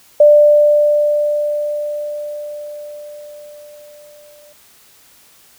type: tone with exponential decay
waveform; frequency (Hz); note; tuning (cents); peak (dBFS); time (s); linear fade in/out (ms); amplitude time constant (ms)
sine; 592; D5; +14; -3; 0.2-4.53; 5; 940
effects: white hiss -48 dBFS RMS until 5.58 s

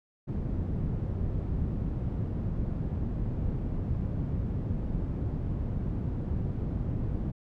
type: low-pass noise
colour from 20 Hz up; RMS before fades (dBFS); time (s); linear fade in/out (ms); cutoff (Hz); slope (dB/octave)
white; -31; 0.27-7.32; 20; 140; 12
effects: none

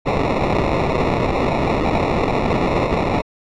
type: noise with sample-and-hold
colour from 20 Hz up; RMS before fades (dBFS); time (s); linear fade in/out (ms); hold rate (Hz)
white; -18; 0.05-3.22; 20; 1575
effects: low-pass 3000 Hz 12 dB/octave

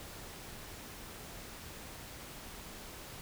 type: silence
effects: pink hiss -48 dBFS RMS until 3.21 s

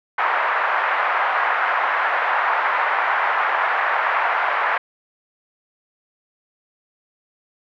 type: band-pass noise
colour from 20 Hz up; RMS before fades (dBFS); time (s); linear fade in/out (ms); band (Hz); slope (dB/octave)
pink; -20; 0.18-4.78; 5; 770 to 1900; 24
effects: none

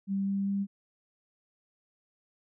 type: tone with pitch steps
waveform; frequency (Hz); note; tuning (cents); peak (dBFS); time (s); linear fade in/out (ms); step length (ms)
sine; 196 / 197.25 / 198.51; G3 / G3 / G3; 0 / +11 / +22; -27; 0.07-0.67; 50; 200
effects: none

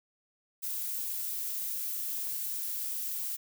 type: noise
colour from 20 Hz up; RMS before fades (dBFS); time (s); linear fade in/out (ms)
violet; -35; 0.62-3.37; 20
effects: none

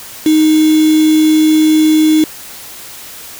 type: tone with quantisation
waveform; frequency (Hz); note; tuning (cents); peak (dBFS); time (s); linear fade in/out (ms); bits
sine; 311.1; D#4; 0; -6; 0.26-2.24; 2; 3
effects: white hiss -31 dBFS RMS until 3.39 s

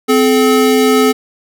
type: tone pair together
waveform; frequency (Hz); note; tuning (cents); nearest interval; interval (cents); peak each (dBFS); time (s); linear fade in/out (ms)
square; 258.2 / 429.6; C4 / A4; -23 / -41; major sixth; 882; -12 / -11; 0.08-1.13; 20
effects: none

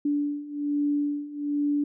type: beating tone pair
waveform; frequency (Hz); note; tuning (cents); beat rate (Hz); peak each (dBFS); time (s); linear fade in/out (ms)
sine; 289.7 / 290.9; D4 / D4; -24 / -16; 1.2; -29 / -26; 0.05-1.84; 5
effects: none

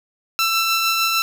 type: tone with tremolo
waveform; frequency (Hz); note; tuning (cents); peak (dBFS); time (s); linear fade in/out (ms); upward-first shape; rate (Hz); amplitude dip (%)
15% pulse; 1337; E6; +24; -9; 0.39-1.22; 0; triangle; 6.6; 30
effects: none

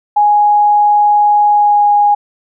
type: tone with pitch glide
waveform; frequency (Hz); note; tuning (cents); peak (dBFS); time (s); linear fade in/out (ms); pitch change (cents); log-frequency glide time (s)
sine; 830.6 to 824.4; G#5 to G#5; 0 to -13; -6; 0.16-2.15; 10; -13; 1.5-1.86
effects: none

